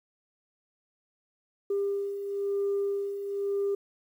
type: beating tone pair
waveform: sine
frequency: 399 / 400 Hz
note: G4 / G4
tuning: +31 / +35 cents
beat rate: 1 Hz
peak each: -34 / -27 dBFS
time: 1.7-3.75 s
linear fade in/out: 5 ms
effects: tanh soft clip ceiling -22 dBFS + 10-bit